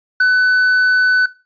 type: tone with tanh clipping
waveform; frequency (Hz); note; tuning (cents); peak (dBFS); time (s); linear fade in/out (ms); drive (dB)
sine; 1500; F#6; +23; -10; 0.2-1.26; 5; 4
effects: noise-tail reverb RT60 0.3 s tail -20 dB re dry + resampled to 11025 Hz